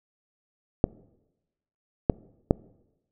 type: clicks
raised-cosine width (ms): 2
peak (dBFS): -4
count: 3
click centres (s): 0.841 / 2.098 / 2.509
effects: noise-tail reverb RT60 1.0 s tail -24 dB re dry